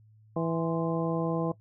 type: harmonic tone with a mistuned harmonic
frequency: 164.8 Hz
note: E3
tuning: in tune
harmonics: 1 / 2 / 3 / 4 / 5 / 6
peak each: -30 / -32 / -32 / -35 / -40 / -39 dBFS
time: 0.36-1.52 s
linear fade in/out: 5 ms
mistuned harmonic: 6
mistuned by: +86 cents
effects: noise-tail reverb RT60 0.1 s tail -18 dB re dry + added 108 Hz sine -55 dBFS peak until 1.6 s